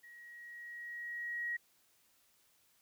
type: tone with level ramp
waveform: sine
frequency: 1900 Hz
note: A#6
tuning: 33 cents sharp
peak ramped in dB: -53 to -34 dBFS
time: 0.03-1.57 s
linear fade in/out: 10 ms
effects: white hiss -71 dBFS RMS until 2.81 s